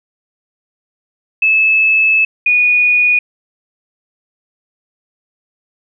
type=tone pair in turn; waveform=sine; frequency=2607 / 2461 Hz; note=E7 / D#7; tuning=-20 / -20 cents; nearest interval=minor second; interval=100 cents; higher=first; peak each=-8 dBFS; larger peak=neither; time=1.42-2.25 / 2.46-3.19 s; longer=first; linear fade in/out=5 ms; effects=none